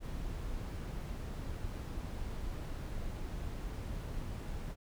brown noise, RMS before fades -40 dBFS, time 0-4.76 s, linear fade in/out 50 ms, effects none

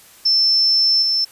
sine tone with level steps, 5320 Hz, E8, 15 cents sharp, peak -12 / -15 dBFS, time 0.25-1.25 s, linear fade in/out 10 ms, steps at 1.02 s, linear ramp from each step 5 ms, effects white hiss -46 dBFS RMS until 1.31 s + resampled to 32000 Hz

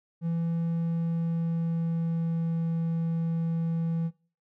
triangle tone with pitch glide, 167 to 165.37 Hz, E3 to E3, +23 to +6 cents, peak -24 dBFS, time 0.21-4.11 s, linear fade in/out 50 ms, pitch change -17 cents, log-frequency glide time 0.54-2.68 s, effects noise-tail reverb RT60 0.4 s tail -20 dB re dry

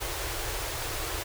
pink band-stop noise, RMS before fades -33 dBFS, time 0-1.24 s, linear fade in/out 20 ms, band 120 to 320 Hz, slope 48 dB/octave, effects none

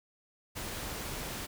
pink noise, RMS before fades -39 dBFS, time 0.55-1.47 s, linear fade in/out 20 ms, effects none

